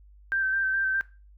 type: tone with vibrato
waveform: sine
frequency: 1560 Hz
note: G6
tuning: 9 cents flat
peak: -23 dBFS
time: 0.32-1.01 s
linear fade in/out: 0 ms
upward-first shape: square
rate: 4.8 Hz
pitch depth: 19 cents each way
effects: noise-tail reverb RT60 0.3 s tail -18 dB re dry + added 50 Hz sine -50 dBFS peak until 1.37 s